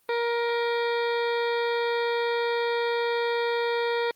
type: harmonic tone with a mistuned harmonic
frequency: 470.8 Hz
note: A#4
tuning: 17 cents sharp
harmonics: 1 / 2 / 3 / 4 / 5 / 7 / 8 / 9 / 10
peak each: -25 / -31 / -36 / -35 / -37 / -42 / -41 / -44 / -50 dBFS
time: 0.09-4.11 s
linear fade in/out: 2 ms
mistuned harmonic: 8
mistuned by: -29 cents
effects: white hiss -65 dBFS RMS until 4.15 s + Opus 24 kbps